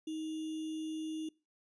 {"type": "tone with sample-and-hold", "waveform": "sine", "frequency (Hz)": 314.6, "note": "D#4", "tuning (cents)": 19, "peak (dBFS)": -36, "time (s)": [0.07, 1.29], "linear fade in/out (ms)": 5, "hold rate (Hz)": 3150, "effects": ["noise-tail reverb RT60 0.3 s tail -23 dB re dry", "resampled to 22050 Hz"]}